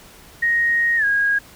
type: tone with pitch glide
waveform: sine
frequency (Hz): 1871 to 1638.2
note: A#6 to G#6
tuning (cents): +6 to -24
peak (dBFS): -15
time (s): 0.42-1.39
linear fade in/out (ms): 10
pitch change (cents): -230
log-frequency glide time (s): 0.97-1.05
effects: pink hiss -45 dBFS RMS until 1.55 s